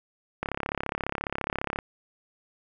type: click train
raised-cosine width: 0.5 ms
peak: -13 dBFS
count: 48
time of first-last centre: 0.43-1.788 s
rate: 34.6 Hz
effects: none